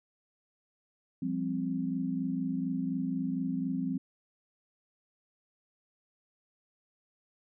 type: chord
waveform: sine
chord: F suspended second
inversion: none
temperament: equal with one note detuned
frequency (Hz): 174.61 / 198.73 / 261.6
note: F3 / G3 / C4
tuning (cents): 0 / +24 / 0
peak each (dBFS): -35 / -36 / -32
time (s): 1.22-3.98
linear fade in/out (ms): 5
effects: none